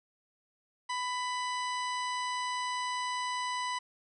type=harmonic tone; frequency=995 Hz; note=B5; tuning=13 cents sharp; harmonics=1 / 2 / 3 / 4 / 5 / 6 / 8 / 9; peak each=-33 / -39 / -43 / -45 / -47 / -49 / -51 / -52 dBFS; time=0.89-3.79 s; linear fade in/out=10 ms; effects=none